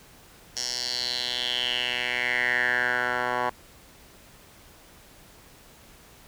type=tone with band-pass filter sweep; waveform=10% pulse; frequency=123.47 Hz; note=B2; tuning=in tune; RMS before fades=-27 dBFS; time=0.56-3.5 s; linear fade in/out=10 ms; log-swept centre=5600 to 1100 Hz; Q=5.1; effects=pink hiss -52 dBFS RMS until 6.27 s